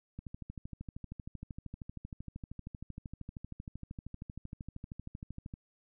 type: click train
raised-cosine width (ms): 5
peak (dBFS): -30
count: 70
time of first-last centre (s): 0.19-5.539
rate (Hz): 12.9
effects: none